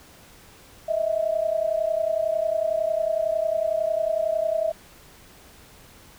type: tone pair together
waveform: sine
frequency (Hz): 628.3 / 659.3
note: D#5 / E5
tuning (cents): +17 / 0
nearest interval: minor second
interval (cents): 83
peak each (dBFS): -24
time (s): 0.88-4.72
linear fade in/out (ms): 10
effects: pink hiss -50 dBFS RMS until 6.18 s